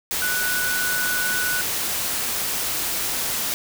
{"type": "tone in noise", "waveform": "sine", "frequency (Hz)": 1480, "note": "F#6", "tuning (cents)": 0, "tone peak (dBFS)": -23, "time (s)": [0.22, 1.61], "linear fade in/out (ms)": 0, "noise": "white", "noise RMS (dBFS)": -25, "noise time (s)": [0.11, 3.54], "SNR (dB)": -1, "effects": []}